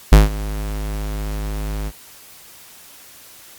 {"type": "tone with ADSR envelope", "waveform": "square", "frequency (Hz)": 51.91, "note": "G#1", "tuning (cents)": 0, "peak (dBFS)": -3, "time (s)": [0.12, 1.92], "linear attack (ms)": 6, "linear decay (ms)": 160, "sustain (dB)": -20, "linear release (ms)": 48, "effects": ["white hiss -43 dBFS RMS until 3.58 s", "Opus 48 kbps"]}